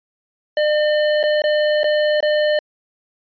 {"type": "tone with dropouts", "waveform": "square", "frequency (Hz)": 603, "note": "D5", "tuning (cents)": 46, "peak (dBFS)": -15, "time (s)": [0.57, 2.59], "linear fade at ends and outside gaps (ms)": 2, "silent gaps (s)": [[1.23, 1.237], [1.42, 1.439], [1.833, 1.842], [2.205, 2.227]], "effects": ["resampled to 11025 Hz"]}